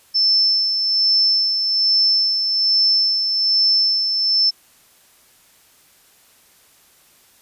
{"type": "tone with tremolo", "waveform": "sine", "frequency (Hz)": 5300, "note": "E8", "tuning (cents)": 9, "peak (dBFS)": -12, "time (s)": [0.14, 4.51], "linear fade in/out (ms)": 20, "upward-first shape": "sine", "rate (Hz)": 1.2, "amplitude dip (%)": 45, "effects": ["white hiss -53 dBFS RMS until 7.41 s", "resampled to 32000 Hz"]}